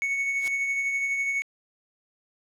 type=tone with tremolo; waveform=triangle; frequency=2217 Hz; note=C#7; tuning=in tune; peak=-21 dBFS; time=0.02-1.42 s; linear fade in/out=0 ms; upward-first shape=triangle; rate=12 Hz; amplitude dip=40%
type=noise with exponential growth; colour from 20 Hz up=white; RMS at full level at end=-33 dBFS; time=0.35-0.48 s; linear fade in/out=2 ms; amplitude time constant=28 ms
effects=low-pass 11000 Hz 12 dB/octave